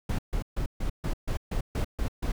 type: noise bursts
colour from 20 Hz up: brown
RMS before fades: -28 dBFS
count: 10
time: 0.09-2.32 s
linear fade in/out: 5 ms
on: 97 ms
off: 140 ms
effects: none